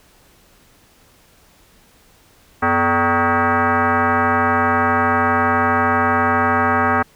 sine tone with frequency modulation, 246.9 Hz, B3, in tune, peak -13 dBFS, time 2.62-7.03 s, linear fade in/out 10 ms, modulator 340 Hz, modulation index 4.4, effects pink hiss -52 dBFS RMS until 7.15 s

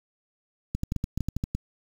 clicks, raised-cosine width 5 ms, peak -15 dBFS, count 11, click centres 0.75 / 0.834 / 0.921 / 0.963 / 1.041 / 1.176 / 1.207 / 1.286 / 1.366 / 1.439 / 1.55 s, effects 7-bit

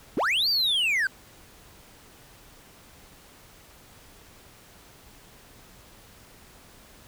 triangle linear two-way sweep, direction up then down, 181.2 to 4776 to 1491 Hz, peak -20 dBFS, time 0.17-1.07 s, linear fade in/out 2 ms, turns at 0.49 s, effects pink hiss -52 dBFS RMS until 7.07 s

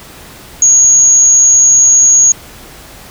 sine tone, 6645 Hz, G#8, in tune, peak -3 dBFS, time 0.62-2.32 s, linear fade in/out 2 ms, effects pink hiss -34 dBFS RMS until 3.1 s

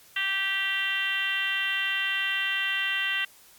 sine tone with frequency modulation, 2349 Hz, D7, in tune, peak -24 dBFS, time 0.16-3.25 s, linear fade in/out 5 ms, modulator 395 Hz, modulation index 2.2, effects white hiss -54 dBFS RMS until 3.58 s + MP3 96 kbps

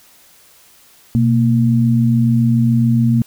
sine tone pair together, 123.47 / 230.5 Hz, B2 / A#3, 0 / -19 cents, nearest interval major seventh, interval 1081 cents, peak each -13 dBFS, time 1.15-3.22 s, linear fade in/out 0 ms, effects white hiss -48 dBFS RMS until 3.26 s

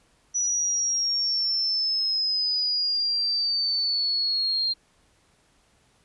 sine exponential sweep, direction down, 5900 to 4186 Hz, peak -22 dBFS, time 0.34-4.74 s, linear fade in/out 20 ms, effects pink hiss -63 dBFS RMS until 6.04 s + resampled to 24000 Hz

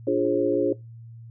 sine chord, D half-diminished seventh, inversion none, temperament equal with one note detuned, 293.7 / 349.2 / 415.3 / 536.4 Hz, D4 / F4 / Ab4 / C5, 0 / 0 / 0 / +43 cents, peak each -25 dBFS, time 0.07-0.73 s, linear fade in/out 5 ms, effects noise-tail reverb RT60 0.2 s tail -20 dB re dry + added 115 Hz sine -40 dBFS peak until 1.3 s

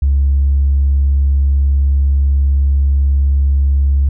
triangle tone with tanh clipping, 69.3 Hz, C#2, in tune, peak -9 dBFS, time 0.02-4.09 s, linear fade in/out 5 ms, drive 5 dB, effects none

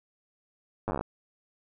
slowing click train, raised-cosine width 1 ms, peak -17 dBFS, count 11, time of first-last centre 0.88-1.01 s, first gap 9 ms, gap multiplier 1.08, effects none

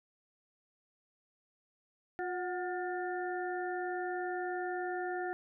harmonic tone with a mistuned harmonic, 356.2 Hz, F4, 34 cents sharp, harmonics 1 / 2 / 4 / 5, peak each -37 / -38 / -44 / -44 dBFS, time 2.19-5.33 s, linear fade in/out 0 ms, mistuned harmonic 2, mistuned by +53 cents, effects none

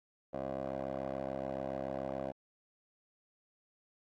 15% pulse tone with band-pass filter, 67 Hz, C2, 42 cents sharp, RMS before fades -39 dBFS, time 0.33-2.32 s, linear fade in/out 10 ms, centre 540 Hz, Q 3.3, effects AAC 48 kbps

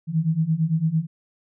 sine beating tone pair, 155.56 / 164.46 Hz, D#3 / E3, 0 / -4 cents, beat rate 8.9 Hz, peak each -23 / -21 dBFS, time 0.07-1.07 s, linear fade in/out 50 ms, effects none

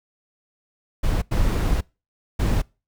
brown noise bursts at uneven times, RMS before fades -20 dBFS, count 3, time 1.03-1.22 / 1.31-1.81 / 2.39-2.62 s, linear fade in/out 10 ms, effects noise-tail reverb RT60 0.3 s tail -25 dB re dry

